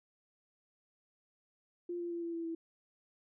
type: tone with pitch steps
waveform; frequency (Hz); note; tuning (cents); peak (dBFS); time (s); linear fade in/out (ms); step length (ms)
sine; 349.2 / 345.2 / 341.2 / 337.3 / 333.4 / 329.6; F4 / F4 / F4 / E4 / E4 / E4; 0 / -20 / -40 / +40 / +20 / 0; -36; 1.89-2.55; 5; 110
effects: none